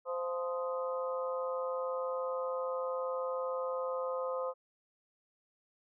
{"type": "harmonic tone with a mistuned harmonic", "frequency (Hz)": 173.3, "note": "F3", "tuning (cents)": -13, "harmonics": [3, 4, 5, 6, 7], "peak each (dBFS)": [-34, -47, -48, -42, -42], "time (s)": [0.05, 4.54], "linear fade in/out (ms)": 50, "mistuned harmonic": 7, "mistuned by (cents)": 46, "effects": []}